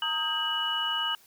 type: tone cluster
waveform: sine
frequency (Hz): 921 / 1256 / 1598 / 2937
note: A#5 / D#6 / G6 / F#7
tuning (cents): -21 / +16 / +33 / -13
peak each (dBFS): -35 / -34 / -35 / -28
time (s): 0.02-1.15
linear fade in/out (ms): 2
effects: white hiss -58 dBFS RMS until 1.26 s